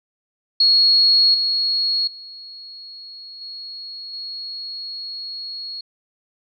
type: tone with level steps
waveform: sine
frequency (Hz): 4321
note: C#8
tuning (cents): -45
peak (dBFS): -11 / -17 / -35 / -31 / -28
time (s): 0.6-5.81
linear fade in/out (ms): 5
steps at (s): 1.34 / 2.07 / 3.41 / 4.13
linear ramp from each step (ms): 5
effects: none